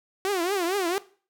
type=tone with vibrato; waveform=sawtooth; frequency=370 Hz; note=F#4; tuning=in tune; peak=-20 dBFS; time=0.25-0.98 s; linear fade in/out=0 ms; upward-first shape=triangle; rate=4.4 Hz; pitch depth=210 cents each way; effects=noise-tail reverb RT60 0.4 s tail -18 dB re dry